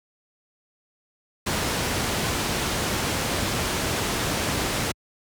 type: low-pass noise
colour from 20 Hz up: pink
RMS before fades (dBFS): -25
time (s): 1.46-4.92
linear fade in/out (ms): 10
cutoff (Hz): 10000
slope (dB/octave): 12
effects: high-pass 60 Hz 12 dB/octave